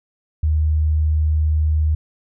sine tone, 77.2 Hz, D#2, 13 cents flat, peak -14 dBFS, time 0.43-1.95 s, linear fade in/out 5 ms, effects none

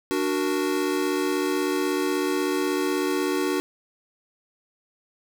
square chord, D augmented, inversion none, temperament equal, 293.7 / 370 / 466.2 Hz, D4 / F#4 / A#4, 0 / 0 / 0 cents, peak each -27 / -26 / -32 dBFS, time 0.11-3.6 s, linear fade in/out 0 ms, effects none

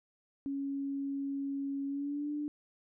sine tone with pitch glide, 277.2 to 295.4 Hz, C#4 to D4, 0 to +10 cents, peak -33 dBFS, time 0.46-2.48 s, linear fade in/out 0 ms, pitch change +110 cents, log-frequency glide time 1.87-2.31 s, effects none

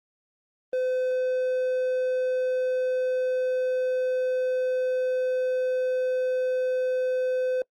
triangle tone, 510 Hz, C5, 44 cents flat, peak -21 dBFS, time 0.73-7.62 s, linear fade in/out 2 ms, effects noise-tail reverb RT60 0.1 s tail -25 dB re dry + Opus 32 kbps

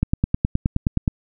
click train, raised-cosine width 5 ms, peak -5 dBFS, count 11, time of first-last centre 0.03-1.078 s, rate 9.54 Hz, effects none

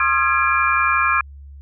sine tone cluster, 1066 / 1231 / 1362 / 1662 / 2385 Hz, C6 / D#6 / F6 / G#6 / D7, +32 / -19 / -44 / +1 / +26 cents, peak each -21 dBFS, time 0-1.21 s, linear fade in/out 2 ms, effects added 70 Hz sine -36 dBFS peak until 1.61 s

